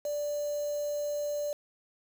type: tone with quantisation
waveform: sine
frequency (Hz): 587.3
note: D5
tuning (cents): 0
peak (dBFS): -30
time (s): 0.05-1.53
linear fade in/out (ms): 2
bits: 7
effects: none